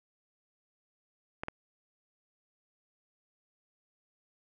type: clicks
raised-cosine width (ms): 0.5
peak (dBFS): -20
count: 2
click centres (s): 1.435 / 1.484
effects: none